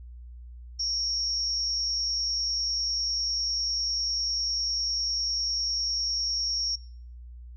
sine tone with amplitude modulation, 5540 Hz, F8, 15 cents flat, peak -22 dBFS, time 0.79-6.76 s, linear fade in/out 10 ms, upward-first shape sine, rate 250 Hz, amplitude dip 90%, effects noise-tail reverb RT60 0.6 s tail -24 dB re dry + added 60 Hz sine -41 dBFS peak until 7.56 s

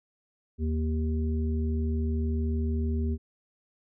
harmonic tone, 78.3 Hz, D#2, 11 cents sharp, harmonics 1 / 3 / 5, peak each -26 / -32 / -38 dBFS, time 0.58-3.18 s, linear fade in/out 50 ms, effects none

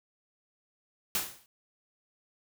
white noise with exponential decay, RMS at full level -27 dBFS, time 1.15-1.46 s, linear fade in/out 1 ms, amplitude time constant 67 ms, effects none

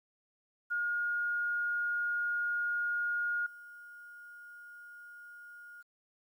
sine tone with level steps, 1428 Hz, F6, 38 cents sharp, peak -30 / -48 dBFS, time 0.7-5.83 s, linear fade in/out 20 ms, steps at 3.46 s, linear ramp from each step 5 ms, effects 11-bit

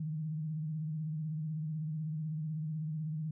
sine tone with vibrato, 155.56 Hz, D#3, in tune, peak -34 dBFS, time 0-3.31 s, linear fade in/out 5 ms, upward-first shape sine, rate 16 Hz, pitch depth 63 cents each way, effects none

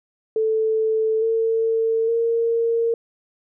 sine tone with pitch steps, 440 / 450.5 / 461.3 Hz, A4 / A4 / A#4, 0 / +41 / -18 cents, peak -17 dBFS, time 0.36-2.94 s, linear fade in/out 2 ms, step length 860 ms, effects none

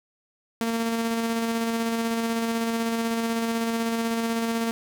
sawtooth tone with tremolo, 229 Hz, A#3, 31 cents flat, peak -19 dBFS, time 0.61-4.71 s, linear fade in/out 0 ms, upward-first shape square, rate 16 Hz, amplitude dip 25%, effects none

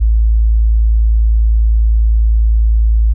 sine tone, 55 Hz, A1, in tune, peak -7 dBFS, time 0-3.14 s, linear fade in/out 20 ms, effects none

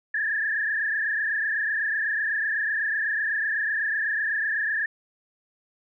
sine tone with frequency modulation, 1731 Hz, A6, 29 cents flat, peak -23 dBFS, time 0.14-4.86 s, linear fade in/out 5 ms, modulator 28 Hz, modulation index 2.8, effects none

